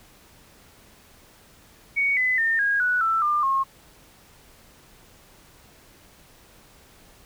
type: tone with pitch steps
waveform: sine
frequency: 2235 / 2014 / 1815.4 / 1636.1 / 1474.6 / 1328.9 / 1197.7 / 1079.4 Hz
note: C#7 / B6 / A#6 / G#6 / F#6 / E6 / D6 / C#6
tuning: +14 / +33 / -46 / -26 / -6 / +14 / +34 / -46 cents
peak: -19 dBFS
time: 1.96-3.64 s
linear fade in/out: 20 ms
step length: 210 ms
effects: pink hiss -53 dBFS RMS until 7.25 s